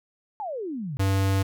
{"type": "exponential sweep", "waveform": "sine", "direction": "down", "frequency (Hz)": [888, 126.6], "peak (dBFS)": -29, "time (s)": [0.4, 0.97], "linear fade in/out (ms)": 0}
{"type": "tone", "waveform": "square", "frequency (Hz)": 97, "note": "G2", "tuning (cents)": -18, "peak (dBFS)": -21, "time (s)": [0.99, 1.43], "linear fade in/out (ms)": 10}
{"effects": []}